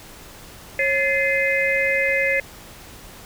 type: tone cluster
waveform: sine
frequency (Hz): 545 / 1726 / 2073 / 2518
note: C#5 / A6 / C7 / D#7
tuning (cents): -29 / -34 / -17 / +20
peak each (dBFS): -23 / -25 / -20 / -27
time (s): 0.79-2.4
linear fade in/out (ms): 2
effects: pink hiss -42 dBFS RMS until 3.25 s